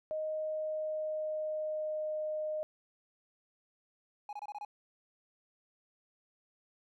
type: tone with pitch glide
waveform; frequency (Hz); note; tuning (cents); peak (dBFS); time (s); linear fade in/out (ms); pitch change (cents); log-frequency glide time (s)
sine; 622.3 to 615.9; D#5 to D#5; 0 to -18; -33; 0.11-2.63; 0; -18; 0.27-2.15
type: tone bursts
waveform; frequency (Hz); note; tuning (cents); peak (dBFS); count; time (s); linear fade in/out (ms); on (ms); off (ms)
triangle; 830.6; G#5; 0; -37; 6; 4.29-4.649; 2; 39; 25
effects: none